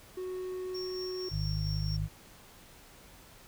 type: tone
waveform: triangle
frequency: 369 Hz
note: F#4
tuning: 5 cents flat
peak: -33 dBFS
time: 0.17-1.29 s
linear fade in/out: 5 ms
type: tone with tremolo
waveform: triangle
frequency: 5500 Hz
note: F8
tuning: 27 cents flat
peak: -38 dBFS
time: 0.74-1.97 s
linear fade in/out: 10 ms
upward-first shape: sine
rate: 4.4 Hz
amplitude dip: 40%
type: harmonic tone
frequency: 51.4 Hz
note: G#1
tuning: 17 cents flat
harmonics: 1 / 2 / 3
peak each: -34 / -34 / -34 dBFS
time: 1.3-2.09 s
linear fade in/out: 50 ms
effects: pink hiss -55 dBFS RMS until 3.47 s